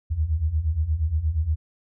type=beating tone pair; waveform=sine; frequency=73.2 / 81.7 Hz; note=D2 / E2; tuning=-5 / -15 cents; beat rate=8.5 Hz; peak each=-26 / -22 dBFS; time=0.1-1.56 s; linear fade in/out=20 ms; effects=none